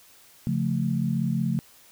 sine chord, Db augmented, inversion none, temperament equal, 138.59 / 174.61 / 220 Hz, Db3 / F3 / A3, 0 / 0 / 0 cents, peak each -27 dBFS, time 0.47-1.59 s, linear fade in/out 0 ms, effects white hiss -54 dBFS RMS until 1.91 s

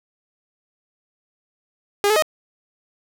sawtooth tone with pitch steps, 406.9 / 430 / 623 Hz, G#4 / A4 / D#5, -35 / -40 / +2 cents, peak -11 dBFS, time 2.04-2.223 s, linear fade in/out 0 ms, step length 61 ms, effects none

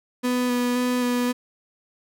35% pulse tone with vibrato, 246.9 Hz, B3, in tune, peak -19 dBFS, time 0.23-1.33 s, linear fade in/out 20 ms, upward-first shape square, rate 1.9 Hz, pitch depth 12 cents each way, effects none

